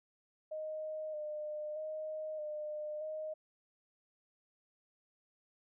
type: tone with vibrato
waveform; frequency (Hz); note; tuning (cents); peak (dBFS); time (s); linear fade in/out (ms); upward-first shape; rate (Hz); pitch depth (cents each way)
sine; 613; D#5; -26; -38; 0.51-3.34; 10; square; 0.8; 24
effects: none